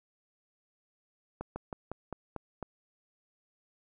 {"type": "slowing click train", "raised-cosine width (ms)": 1, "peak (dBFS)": -23, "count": 7, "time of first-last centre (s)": [1.41, 2.627], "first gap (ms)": 150, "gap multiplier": 1.12, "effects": []}